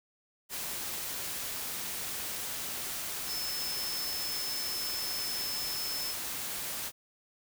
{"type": "tone in noise", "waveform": "sine", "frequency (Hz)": 5250, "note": "E8", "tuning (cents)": -8, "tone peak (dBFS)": -35, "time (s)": [3.26, 6.15], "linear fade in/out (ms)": 50, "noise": "white", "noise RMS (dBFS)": -37, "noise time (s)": [0.49, 6.92], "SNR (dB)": -1, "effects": []}